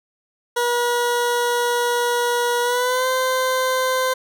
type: tone with pitch glide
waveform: 20% pulse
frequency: 481.3 to 515.8 Hz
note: B4 to C5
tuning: -45 to -25 cents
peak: -13 dBFS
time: 0.56-4.14 s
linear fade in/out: 10 ms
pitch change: +120 cents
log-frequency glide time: 2.62-3.07 s
effects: none